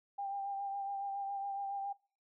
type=tone with vibrato; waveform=sine; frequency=794 Hz; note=G5; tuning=22 cents sharp; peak=-36 dBFS; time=0.18-1.93 s; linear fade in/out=10 ms; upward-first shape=sine; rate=7.2 Hz; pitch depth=23 cents each way; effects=noise-tail reverb RT60 0.4 s tail -23 dB re dry